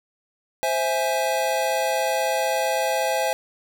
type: chord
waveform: square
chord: C augmented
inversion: none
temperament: equal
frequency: 523.3 / 659.3 / 830.6 Hz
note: C5 / E5 / G#5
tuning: 0 / 0 / 0 cents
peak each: -26 dBFS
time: 0.63-3.33 s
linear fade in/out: 0 ms
effects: 9-bit